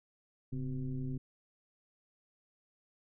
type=tone with frequency modulation; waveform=sine; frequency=136.6 Hz; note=C#3; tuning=25 cents flat; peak=-34 dBFS; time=0.52-1.18 s; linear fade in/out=10 ms; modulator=121 Hz; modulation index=1.1; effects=none